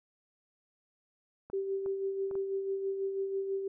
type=clicks; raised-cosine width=1 ms; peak=-33 dBFS; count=4; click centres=1.5 / 1.861 / 2.312 / 2.354 s
type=tone with tremolo; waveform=sine; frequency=389.6 Hz; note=G4; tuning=11 cents flat; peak=-29 dBFS; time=1.53-3.68 s; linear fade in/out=5 ms; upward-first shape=sine; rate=6.1 Hz; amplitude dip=45%
effects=none